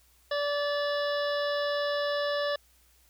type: harmonic tone with a mistuned harmonic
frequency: 579 Hz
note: D5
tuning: 25 cents flat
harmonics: 1 / 2 / 3 / 5 / 6 / 7 / 8 / 9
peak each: -28 / -36 / -35 / -43 / -41 / -42 / -49 / -43 dBFS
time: 0.31-2.56 s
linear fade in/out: 5 ms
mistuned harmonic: 7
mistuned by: -37 cents
effects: added 60 Hz sine -64 dBFS peak until 3.09 s + white hiss -64 dBFS RMS until 3.09 s